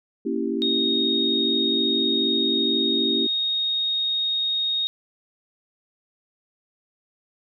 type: chord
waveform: sine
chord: A# diminished seventh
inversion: none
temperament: equal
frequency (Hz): 233.1 / 277.2 / 329.6 / 392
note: A#3 / C#4 / E4 / G4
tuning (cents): 0 / 0 / 0 / 0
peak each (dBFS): -28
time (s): 0.25-3.27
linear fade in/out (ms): 10
type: tone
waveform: sine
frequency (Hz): 3729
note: A#7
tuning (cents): 0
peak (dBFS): -21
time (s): 0.62-4.87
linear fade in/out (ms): 0
effects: none